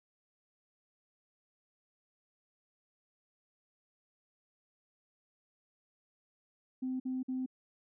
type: tone bursts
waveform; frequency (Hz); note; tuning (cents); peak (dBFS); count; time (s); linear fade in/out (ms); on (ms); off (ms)
sine; 257.9; C4; -25; -32; 3; 6.82-7.462; 10; 180; 51
effects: tanh soft clip ceiling -28 dBFS